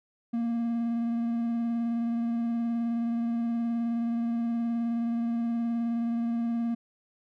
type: tone with vibrato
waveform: triangle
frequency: 233.1 Hz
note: A#3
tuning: in tune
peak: -24 dBFS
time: 0.33-6.75 s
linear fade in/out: 10 ms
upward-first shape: sine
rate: 19 Hz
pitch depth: 18 cents each way
effects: none